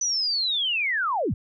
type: linear sweep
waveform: sine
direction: down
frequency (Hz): 6030 to 51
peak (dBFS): -22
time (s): 0.01-1.34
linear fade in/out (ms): 5
effects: none